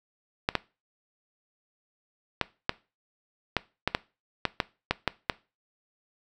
clicks, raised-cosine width 0.3 ms, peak -7 dBFS, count 12, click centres 0.489 / 0.553 / 2.413 / 2.694 / 3.567 / 3.876 / 3.949 / 4.453 / 4.602 / 4.91 / 5.077 / 5.298 s, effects noise-tail reverb RT60 0.3 s tail -20 dB re dry

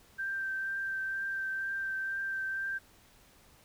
sine tone with vibrato, 1568 Hz, G6, in tune, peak -32 dBFS, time 0.18-2.79 s, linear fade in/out 20 ms, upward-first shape triangle, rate 2.1 Hz, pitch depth 16 cents each way, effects pink hiss -61 dBFS RMS until 3.64 s

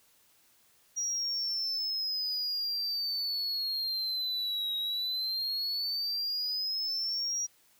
triangle exponential two-way sweep, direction down then up, 5740 to 3810 to 5740 Hz, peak -29 dBFS, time 0.96-7.47 s, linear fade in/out 20 ms, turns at 4.76 s, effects white hiss -65 dBFS RMS until 7.79 s

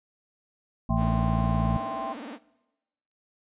sine chord, C major, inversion first, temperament equal with one note detuned, 659.3 / 787.6 / 1046.5 Hz, E5 / G5 / C6, 0 / +8 / 0 cents, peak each -34 dBFS, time 0.89-2.14 s, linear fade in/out 20 ms
harmonic tone, 56.2 Hz, A1, 37 cents sharp, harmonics 1 / 2 / 3 / 4, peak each -28 / -28 / -28 / -28 dBFS, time 0.89-1.77 s, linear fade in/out 5 ms
sawtooth tone with vibrato, 261.6 Hz, C4, in tune, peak -33 dBFS, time 0.96-2.39 s, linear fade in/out 50 ms, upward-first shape sine, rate 19 Hz, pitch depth 290 cents each way
effects noise-tail reverb RT60 1.0 s tail -20 dB re dry + resampled to 8000 Hz

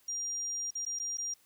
sine tone with dropouts, 5700 Hz, F8, 34 cents sharp, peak -33 dBFS, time 0.08-1.34 s, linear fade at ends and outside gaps 5 ms, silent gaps 0.707-0.752 / 0.852-0.863 / 0.99-0.997 / 1.173-1.182 s, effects white hiss -66 dBFS RMS until 1.45 s

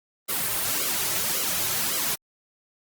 white noise with flanger, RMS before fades -26 dBFS, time 0.28-2.16 s, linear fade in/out 20 ms, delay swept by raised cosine 1.1 to 4.3 ms, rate 1.8 Hz, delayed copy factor -1, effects Opus 32 kbps

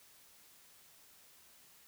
silence, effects white hiss -62 dBFS RMS until 1.87 s

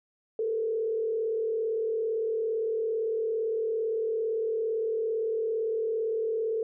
sine tone with frequency modulation, 446.1 Hz, A4, 24 cents sharp, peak -26 dBFS, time 0.39-6.63 s, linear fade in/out 2 ms, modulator 37.7 Hz, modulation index 0.62, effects none

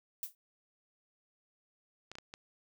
violet noise with exponential decay, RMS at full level -34 dBFS, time 0.23-0.35 s, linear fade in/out 1 ms, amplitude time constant 24 ms
clicks, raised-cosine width 0.2 ms, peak -28 dBFS, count 4, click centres 2.116 / 2.154 / 2.185 / 2.339 s
effects none

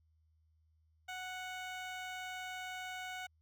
15% pulse tone with notch filter, 739 Hz, F#5, 2 cents flat, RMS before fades -44 dBFS, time 1.08-3.27 s, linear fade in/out 10 ms, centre 11000 Hz, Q 0.86, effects added 79 Hz sine -69 dBFS peak until 3.41 s

